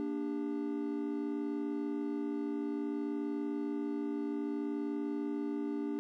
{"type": "chord", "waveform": "triangle", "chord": "G minor", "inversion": "first", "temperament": "equal with one note detuned", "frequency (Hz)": [233.1, 293.7, 400.2], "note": ["Bb3", "D4", "G4"], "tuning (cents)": [0, 0, 36], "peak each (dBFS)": [-39, -33, -39], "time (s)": [0, 5.99], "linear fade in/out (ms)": 0, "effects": []}